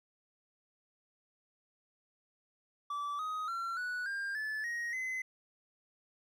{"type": "tone with pitch steps", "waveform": "triangle", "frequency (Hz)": [1158, 1255.5, 1361.3, 1475.9, 1600.3, 1735, 1881.2, 2040], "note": ["D6", "D#6", "F6", "F#6", "G6", "A6", "A#6", "C7"], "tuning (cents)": [-25, 15, -45, -5, 35, -25, 15, -44], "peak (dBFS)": -33, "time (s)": [2.9, 5.22], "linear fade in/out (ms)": 5, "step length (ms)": 290, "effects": []}